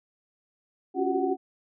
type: tone cluster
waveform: sine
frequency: 277.4 / 349.9 / 373.2 / 386.4 / 746 Hz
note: C#4 / F4 / F#4 / G4 / F#5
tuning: +1 / +3 / +15 / -25 / +14 cents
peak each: -30 dBFS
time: 0.94-1.37 s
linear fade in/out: 50 ms
effects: none